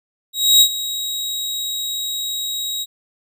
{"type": "tone with ADSR envelope", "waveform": "sawtooth", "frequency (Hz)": 3813, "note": "A#7", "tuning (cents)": 38, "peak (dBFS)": -4, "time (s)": [0.33, 2.86], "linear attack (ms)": 280, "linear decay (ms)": 72, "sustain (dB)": -15, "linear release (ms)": 38, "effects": []}